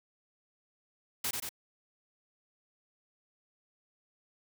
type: noise with echo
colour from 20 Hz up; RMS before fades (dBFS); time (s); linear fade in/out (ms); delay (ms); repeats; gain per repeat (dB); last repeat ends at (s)
white; -33; 1.24-1.31; 5; 91; 2; -3; 1.492
effects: none